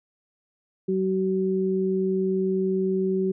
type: tone pair together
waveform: sine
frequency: 189.1 / 378.2 Hz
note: F#3 / F#4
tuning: +38 / +38 cents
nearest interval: octave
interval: 1200 cents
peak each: -25 / -23 dBFS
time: 0.88-3.32 s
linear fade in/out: 10 ms
effects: none